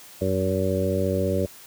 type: harmonic tone with a mistuned harmonic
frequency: 94.5 Hz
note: F#2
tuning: 37 cents sharp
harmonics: 1 / 2 / 3 / 4 / 5 / 6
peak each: -26 / -28 / -31 / -29 / -28 / -27 dBFS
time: 0.21-1.46 s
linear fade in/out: 5 ms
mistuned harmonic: 1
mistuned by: -45 cents
effects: white hiss -46 dBFS RMS until 1.66 s + high-pass 60 Hz 12 dB/octave